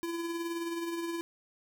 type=tone with tremolo; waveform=square; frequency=337.2 Hz; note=E4; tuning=39 cents sharp; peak=-32 dBFS; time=0.03-1.21 s; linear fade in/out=0 ms; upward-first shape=triangle; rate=19 Hz; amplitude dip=45%; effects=none